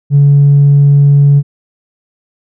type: tone with tanh clipping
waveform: triangle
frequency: 142.3 Hz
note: C#3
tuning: 46 cents sharp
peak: -3 dBFS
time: 0.1-1.43 s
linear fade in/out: 50 ms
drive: 5 dB
effects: none